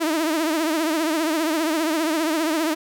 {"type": "tone with vibrato", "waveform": "sawtooth", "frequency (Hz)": 317.4, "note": "D#4", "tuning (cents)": 35, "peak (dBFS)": -16, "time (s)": [0, 2.75], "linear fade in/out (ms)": 20, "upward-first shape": "triangle", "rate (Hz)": 15, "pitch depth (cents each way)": 120, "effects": []}